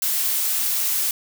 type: noise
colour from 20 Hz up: blue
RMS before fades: -22 dBFS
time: 0.02-1.11 s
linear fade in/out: 2 ms
effects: none